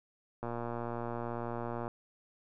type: click train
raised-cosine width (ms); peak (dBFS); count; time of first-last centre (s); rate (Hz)
1; -24; 172; 0.43-1.879; 118
effects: none